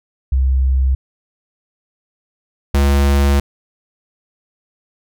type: tone pair in turn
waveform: sine / square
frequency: 65.6 / 70.05 Hz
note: C2 / C#2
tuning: +5 / +19 cents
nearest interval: minor second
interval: 114 cents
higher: second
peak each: -11 dBFS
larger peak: neither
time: 0.32-0.95 / 2.74-3.4 s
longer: second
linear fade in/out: 5 ms
effects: none